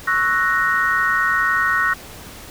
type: chord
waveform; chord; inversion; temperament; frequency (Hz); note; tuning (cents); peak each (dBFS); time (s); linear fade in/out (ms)
sine; F# dominant seventh; second; equal; 1108.7 / 1318.5 / 1480 / 1864.7; C#6 / E6 / F#6 / A#6; 0 / 0 / 0 / 0; -23 / -23 / -20 / -19; 0.07-1.94; 10
effects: pink hiss -38 dBFS RMS until 2.5 s